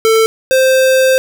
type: tone pair in turn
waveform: square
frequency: 445.4 / 523 Hz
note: A4 / C5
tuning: +21 / -1 cents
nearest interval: minor third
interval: 278 cents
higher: second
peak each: -8 dBFS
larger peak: neither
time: 0.05-0.26 / 0.51-1.18 s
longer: second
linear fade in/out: 0 ms
effects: none